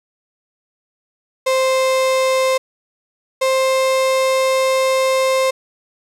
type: tone pair in turn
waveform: 35% pulse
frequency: 523.3 / 526.1 Hz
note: C5 / C5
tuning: 0 / +9 cents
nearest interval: unison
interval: 9 cents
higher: second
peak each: -12 dBFS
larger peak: neither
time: 1.46-2.58 / 3.41-5.51 s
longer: second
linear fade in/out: 10 ms
effects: low-pass 11000 Hz 12 dB/octave + 9-bit

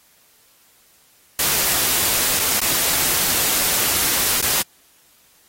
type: noise with dropouts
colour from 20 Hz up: white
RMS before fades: -19 dBFS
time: 1.39-4.62 s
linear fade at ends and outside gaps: 2 ms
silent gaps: 2.393-2.397 / 2.597-2.615 / 4.411-4.425 s
effects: white hiss -55 dBFS RMS until 5.48 s + AAC 48 kbps

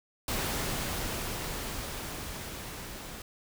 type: noise with level ramp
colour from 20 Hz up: pink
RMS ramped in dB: -31 to -43 dBFS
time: 0.28-3.22 s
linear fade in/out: 2 ms
effects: none

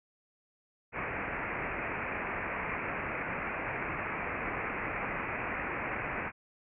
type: low-pass noise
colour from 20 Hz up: white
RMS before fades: -36 dBFS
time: 0.92-6.32 s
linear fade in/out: 50 ms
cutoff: 2500 Hz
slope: 96 dB/octave
effects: none

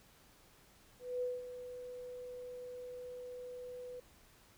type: tone with ADSR envelope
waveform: sine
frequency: 496.5 Hz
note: B4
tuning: 9 cents sharp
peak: -33 dBFS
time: 0.99-4 s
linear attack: 230 ms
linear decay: 200 ms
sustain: -11 dB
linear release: 5 ms
effects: pink hiss -64 dBFS RMS until 4.57 s

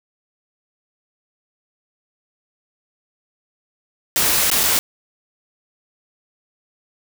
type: noise with dropouts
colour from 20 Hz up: white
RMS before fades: -17 dBFS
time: 4.16-4.79 s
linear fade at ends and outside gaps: 0 ms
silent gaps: 4.501-4.515 / 4.633-4.637 s
effects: none

